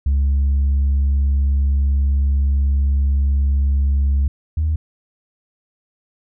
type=tone pair in turn; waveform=sine; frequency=69.3 / 77.79 Hz; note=C#2 / D#2; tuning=0 / 0 cents; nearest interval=major second; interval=200 cents; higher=second; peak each=-11 / -14 dBFS; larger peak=first; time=0.06-4.28 / 4.57-4.76 s; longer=first; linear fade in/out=5 ms; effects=tanh soft clip ceiling -12 dBFS